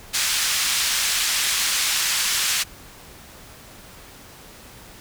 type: band-pass noise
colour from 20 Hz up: white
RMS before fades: -22 dBFS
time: 0.13-2.64 s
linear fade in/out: 20 ms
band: 1500 to 7400 Hz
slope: 12 dB/octave
effects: pink hiss -44 dBFS RMS until 5 s